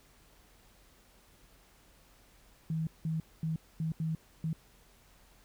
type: tone bursts at uneven times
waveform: sine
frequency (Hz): 160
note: D#3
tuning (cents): +49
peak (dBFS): -30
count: 6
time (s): 2.7-2.87 / 3.05-3.2 / 3.43-3.56 / 3.8-3.92 / 4-4.15 / 4.44-4.53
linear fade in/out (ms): 2
effects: added 44 Hz sine -64 dBFS peak until 5.44 s + pink hiss -63 dBFS RMS until 5.44 s